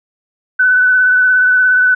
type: tone with vibrato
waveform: sine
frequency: 1500 Hz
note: F#6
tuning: 23 cents sharp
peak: -7 dBFS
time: 0.59-1.95 s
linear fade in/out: 10 ms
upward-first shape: triangle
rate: 17 Hz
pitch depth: 25 cents each way
effects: none